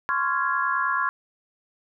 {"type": "chord", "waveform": "sine", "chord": "Db major seventh", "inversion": "third", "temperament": "just", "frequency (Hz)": [1039.4, 1108.7, 1385.9, 1663.1], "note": ["C6", "Db6", "F6", "Ab6"], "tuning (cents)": [-12, 0, -14, 2], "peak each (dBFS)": -27, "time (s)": [0.09, 1.09], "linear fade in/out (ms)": 0, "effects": []}